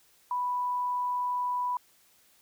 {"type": "tone", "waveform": "sine", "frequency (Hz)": 987.8, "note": "B5", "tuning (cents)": 0, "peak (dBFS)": -27, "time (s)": [0.31, 1.77], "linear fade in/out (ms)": 2, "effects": ["white hiss -63 dBFS RMS until 2.41 s"]}